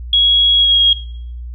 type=tone with pitch glide; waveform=sine; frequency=3322 to 3278 Hz; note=G#7 to G#7; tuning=0 to -23 cents; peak=-8 dBFS; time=0.13-0.93 s; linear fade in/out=2 ms; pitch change=-23 cents; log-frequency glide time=0.56-0.81 s; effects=noise-tail reverb RT60 0.6 s tail -17 dB re dry + added 60 Hz sine -25 dBFS peak until 1.54 s